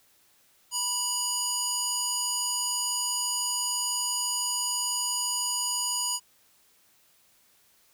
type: tone with band-pass filter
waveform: square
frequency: 977 Hz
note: B5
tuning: 19 cents flat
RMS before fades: -29 dBFS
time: 0.71-6.2 s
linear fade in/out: 50 ms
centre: 7400 Hz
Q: 1.9
effects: white hiss -63 dBFS RMS until 7.93 s